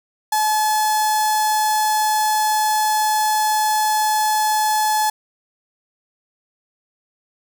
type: tone with notch filter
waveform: sawtooth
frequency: 858 Hz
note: A5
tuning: 44 cents flat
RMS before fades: -18 dBFS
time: 0.32-5.1 s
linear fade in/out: 5 ms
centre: 2400 Hz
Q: 0.74
effects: none